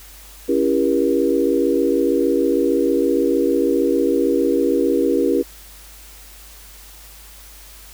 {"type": "chord", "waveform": "sine", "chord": "C# diminished seventh", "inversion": "none", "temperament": "just", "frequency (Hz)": [277.2, 332.6, 399.1, 479], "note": ["C#4", "E4", "G4", "Bb4"], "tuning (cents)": [0, 16, 31, 47], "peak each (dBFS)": -20, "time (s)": [0.48, 5.43], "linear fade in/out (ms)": 20, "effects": ["added 50 Hz sine -43 dBFS peak until 7.93 s", "white hiss -43 dBFS RMS until 7.93 s"]}